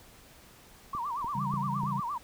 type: tone with vibrato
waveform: sine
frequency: 1046.5 Hz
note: C6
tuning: in tune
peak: -31 dBFS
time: 0.93-2.18 s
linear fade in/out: 5 ms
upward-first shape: sine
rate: 8.6 Hz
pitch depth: 220 cents each way
type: click train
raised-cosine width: 3 ms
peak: -30 dBFS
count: 4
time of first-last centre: 0.95-1.835 s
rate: 3.39 Hz
type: chord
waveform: sine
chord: C# diminished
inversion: none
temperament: equal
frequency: 138.59 / 164.81 / 196 Hz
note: C#3 / E3 / G3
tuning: 0 / 0 / 0 cents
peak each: -34 / -40 / -35 dBFS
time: 1.35-2 s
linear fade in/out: 5 ms
effects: pink hiss -55 dBFS RMS until 2.23 s